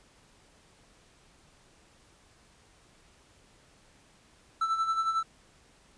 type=tone with tremolo; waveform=triangle; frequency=1326 Hz; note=E6; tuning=10 cents sharp; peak=-22 dBFS; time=4.61-5.23 s; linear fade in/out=5 ms; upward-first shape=sine; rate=11 Hz; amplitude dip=60%; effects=pink hiss -61 dBFS RMS until 5.97 s + resampled to 22050 Hz